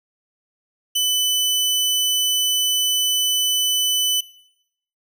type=tone; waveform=sawtooth; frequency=3000 Hz; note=F#7; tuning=23 cents sharp; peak=-14 dBFS; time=0.95-4.21 s; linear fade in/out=10 ms; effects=noise-tail reverb RT60 0.8 s tail -21 dB re dry